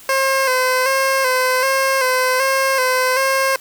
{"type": "tone with vibrato", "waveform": "15% pulse", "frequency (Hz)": 523.3, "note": "C5", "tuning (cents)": 0, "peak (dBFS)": -8, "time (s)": [0.09, 3.56], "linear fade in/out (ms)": 2, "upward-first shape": "square", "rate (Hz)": 1.3, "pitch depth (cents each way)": 40, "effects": ["white hiss -42 dBFS RMS until 3.6 s"]}